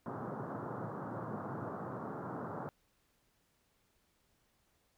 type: band-pass noise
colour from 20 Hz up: pink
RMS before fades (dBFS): -42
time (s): 0.06-2.69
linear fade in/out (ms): 0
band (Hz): 110 to 1400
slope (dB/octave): 48
effects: pink hiss -75 dBFS RMS until 4.97 s